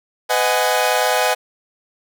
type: chord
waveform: sawtooth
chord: G# minor seventh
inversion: first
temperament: equal with one note detuned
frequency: 503.1 / 622.3 / 740 / 830.6 Hz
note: B4 / D#5 / F#5 / G#5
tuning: +32 / 0 / 0 / 0 cents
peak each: -17 dBFS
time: 0.29-1.35 s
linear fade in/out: 20 ms
effects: none